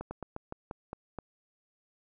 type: slowing click train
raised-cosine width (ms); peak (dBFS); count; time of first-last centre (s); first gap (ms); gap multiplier
1; -24; 8; 0.01-1.187; 100; 1.17
effects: none

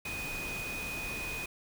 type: tone in noise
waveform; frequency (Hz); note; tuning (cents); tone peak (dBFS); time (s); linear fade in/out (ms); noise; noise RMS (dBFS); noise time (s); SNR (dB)
sine; 2489; D#7; 0; -37; 0.05-1.46; 5; pink; -41; 0.05-1.46; +1
effects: none

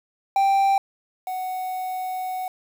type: tone pair in turn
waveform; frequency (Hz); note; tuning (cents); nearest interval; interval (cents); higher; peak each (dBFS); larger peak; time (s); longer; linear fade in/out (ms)
triangle; 785 / 742.6; G5 / F#5; +2 / +6; minor second; 96; first; -14 / -24; first; 0.36-0.78 / 1.27-2.48; second; 2
effects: 7-bit

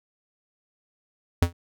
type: tone with exponential decay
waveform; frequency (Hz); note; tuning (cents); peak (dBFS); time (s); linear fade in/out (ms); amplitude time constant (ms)
square; 86.3; F2; -20; -14; 1.42-1.53; 5; 22
effects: none

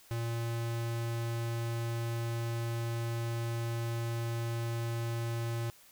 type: tone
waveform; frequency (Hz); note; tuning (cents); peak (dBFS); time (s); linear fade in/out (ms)
square; 116.2; A#2; -5; -33; 0.11-5.7; 0
effects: white hiss -59 dBFS RMS until 5.91 s

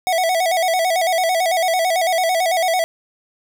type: tone with vibrato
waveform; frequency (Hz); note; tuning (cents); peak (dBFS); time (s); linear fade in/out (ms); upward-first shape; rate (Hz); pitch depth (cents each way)
square; 698.5; F5; 0; -16; 0.07-2.84; 0; square; 9; 100
effects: none

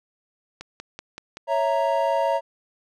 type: click train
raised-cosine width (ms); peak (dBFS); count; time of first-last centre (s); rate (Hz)
0.2; -19; 5; 0.61-1.37; 5.26
type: chord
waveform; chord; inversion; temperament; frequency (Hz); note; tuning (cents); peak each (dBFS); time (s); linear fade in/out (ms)
triangle; A# diminished; first; equal; 554.4 / 659.3 / 932.3; C#5 / E5 / A#5; 0 / 0 / 0; -22; 1.47-2.41; 50
effects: none

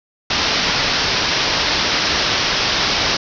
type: low-pass noise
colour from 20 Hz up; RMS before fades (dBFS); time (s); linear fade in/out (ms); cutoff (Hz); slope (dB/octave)
white; -18; 0.3-3.17; 5; 5700; 96
effects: none

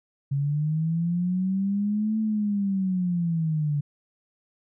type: linear two-way sweep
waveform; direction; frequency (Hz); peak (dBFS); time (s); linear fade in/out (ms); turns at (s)
sine; up then down; 137.3 to 220 to 143.2; -22; 0.31-3.81; 10; 2.19
effects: none

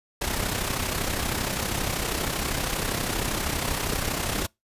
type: noise with amplitude modulation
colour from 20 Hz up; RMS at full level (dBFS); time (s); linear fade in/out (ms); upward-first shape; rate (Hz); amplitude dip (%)
pink; -25; 0.21-4.47; 10; sine; 32.6; 55
effects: noise-tail reverb RT60 0.2 s tail -26 dB re dry + resampled to 32000 Hz

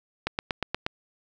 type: click train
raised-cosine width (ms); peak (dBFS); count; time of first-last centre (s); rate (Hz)
0.3; -10; 6; 0.27-0.865; 8.41
effects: none

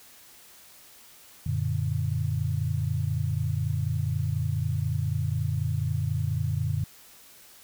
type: chord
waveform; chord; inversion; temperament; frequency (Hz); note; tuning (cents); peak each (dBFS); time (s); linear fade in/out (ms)
sine; Gb augmented; none; equal; 92.5 / 116.54 / 146.83; Gb2 / Bb2 / D3; 0 / 0 / 0; -29; 1.46-6.84; 5
effects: white hiss -52 dBFS RMS until 7.63 s

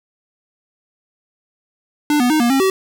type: tone with pitch steps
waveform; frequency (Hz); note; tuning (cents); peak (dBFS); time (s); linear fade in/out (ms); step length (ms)
square; 296.9 / 245.8 / 309.5 / 237.9 / 269.6 / 381.7; D4 / B3 / D#4 / A#3 / C#4 / G4; +19 / -8 / -9 / +35 / -48 / -46; -13; 2.1-2.7; 2; 100
effects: 8-bit

